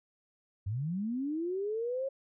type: linear sweep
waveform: sine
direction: up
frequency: 90.7 to 549 Hz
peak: -31 dBFS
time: 0.66-2.09 s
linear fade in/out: 10 ms
effects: none